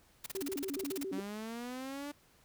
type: noise bursts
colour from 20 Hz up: white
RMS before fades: -41 dBFS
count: 15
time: 0.24-1.033 s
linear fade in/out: 5 ms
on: 23 ms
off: 32 ms
type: tone with vibrato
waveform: sine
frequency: 329.2 Hz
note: E4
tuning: 2 cents flat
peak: -36 dBFS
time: 0.35-1.2 s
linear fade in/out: 0 ms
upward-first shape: square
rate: 7.2 Hz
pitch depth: 270 cents each way
type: linear sweep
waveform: sawtooth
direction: up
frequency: 187.8 to 293.4 Hz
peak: -36 dBFS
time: 1.12-2.12 s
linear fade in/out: 10 ms
effects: pink hiss -66 dBFS RMS until 2.44 s